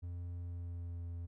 triangle tone with pitch glide, 87.31 to 85.66 Hz, F2 to F2, 0 to -33 cents, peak -38 dBFS, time 0.02-1.27 s, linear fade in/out 20 ms, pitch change -33 cents, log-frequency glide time 0.35-1.07 s, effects none

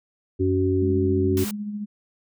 harmonic tone, 93.7 Hz, F#2, 22 cents sharp, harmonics 1 / 3 / 4, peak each -23 / -24 / -22 dBFS, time 0.39-1.45 s, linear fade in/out 20 ms
sine tone with tremolo, 207.7 Hz, G#3, in tune, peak -26 dBFS, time 0.81-1.86 s, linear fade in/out 20 ms, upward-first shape sine, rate 14 Hz, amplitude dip 40%
white noise, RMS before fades -33 dBFS, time 1.37-1.51 s, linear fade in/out 2 ms
effects none

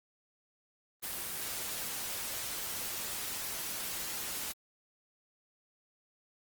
white noise, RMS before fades -38 dBFS, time 1.02-4.53 s, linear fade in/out 20 ms, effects Opus 24 kbps

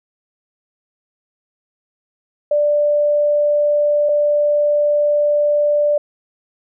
sine tone pair in turn, 589 / 589 Hz, D5 / D5, +5 / +5 cents, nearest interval unison, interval 0 cents, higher neither, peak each -12 dBFS, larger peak neither, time 2.51-4.09 / 4.09-5.98 s, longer second, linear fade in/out 5 ms, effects none

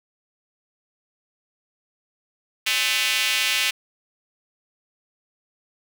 square tone with high-pass filter, 117.9 Hz, A#2, 20 cents sharp, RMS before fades -22 dBFS, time 2.66-3.71 s, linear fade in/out 10 ms, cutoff 2600 Hz, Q 2.2, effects none

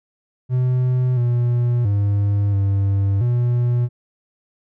triangle tone with pitch steps, 126.6 / 120.8 / 101.3 / 98.7 / 121.3 Hz, B2 / B2 / G#2 / G2 / B2, +43 / -38 / -43 / +12 / -31 cents, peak -13 dBFS, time 0.49-3.89 s, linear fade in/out 50 ms, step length 680 ms, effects none

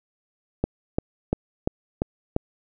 click train, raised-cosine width 2 ms, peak -8 dBFS, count 6, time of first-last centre 0.64-2.364 s, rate 2.9 Hz, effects none

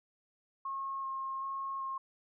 sine tone with vibrato, 1078 Hz, C#6, 49 cents flat, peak -35 dBFS, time 0.65-1.98 s, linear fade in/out 5 ms, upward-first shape square, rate 1.3 Hz, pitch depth 10 cents each way, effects none

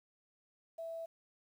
sine tone, 659.3 Hz, E5, in tune, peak -40 dBFS, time 0.78-1.06 s, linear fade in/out 10 ms, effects 11-bit

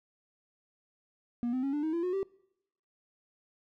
triangle tone with pitch steps, 239.2 / 256.4 / 274.8 / 294.5 / 315.6 / 338.3 / 362.6 / 388.6 Hz, A#3 / C4 / C#4 / D4 / D#4 / E4 / F#4 / G4, +45 / -35 / -15 / +5 / +25 / +45 / -35 / -15 cents, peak -26 dBFS, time 1.43-2.23 s, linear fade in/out 0 ms, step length 100 ms, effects noise-tail reverb RT60 0.8 s tail -25 dB re dry + tanh soft clip ceiling -23 dBFS

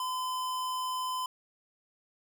square tone, 1019 Hz, C6, 46 cents flat, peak -32 dBFS, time 0-1.26 s, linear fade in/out 2 ms, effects none

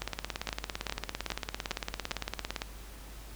two click trains, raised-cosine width 0.2 ms, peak -14 / -15 dBFS, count 5 / 47, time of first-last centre 0.49-2.116 / 0.02-2.619 s, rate 2.46 / 17.7 Hz, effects added 50 Hz sine -45 dBFS peak until 3.35 s + pink hiss -51 dBFS RMS until 3.35 s

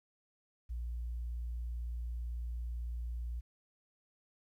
sine tone, 59 Hz, A#1, 22 cents sharp, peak -35 dBFS, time 0.69-3.41 s, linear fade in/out 20 ms, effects tanh soft clip ceiling -33 dBFS + 12-bit

